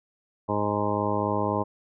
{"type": "harmonic tone", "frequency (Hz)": 103.83, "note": "G#2", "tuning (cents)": 0, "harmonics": [1, 2, 3, 4, 5, 6, 8, 9, 10], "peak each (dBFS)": [-32, -32, -32, -32, -32, -32, -32, -32, -32], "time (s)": [0.48, 1.64], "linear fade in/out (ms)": 20, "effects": []}